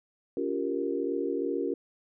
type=chord; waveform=sine; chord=G half-diminished seventh; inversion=second; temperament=equal with one note detuned; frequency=282.5 / 349.2 / 392 / 466.2 Hz; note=Db4 / F4 / G4 / Bb4; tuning=+33 / 0 / 0 / 0 cents; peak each=-33 dBFS; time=0.37-1.74 s; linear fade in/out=2 ms; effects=none